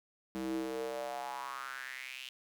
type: tone with high-pass filter sweep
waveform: square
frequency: 64.8 Hz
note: C2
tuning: 16 cents flat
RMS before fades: -40 dBFS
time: 0.35-2.29 s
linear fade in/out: 0 ms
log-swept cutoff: 250 to 3000 Hz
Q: 5.1
effects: none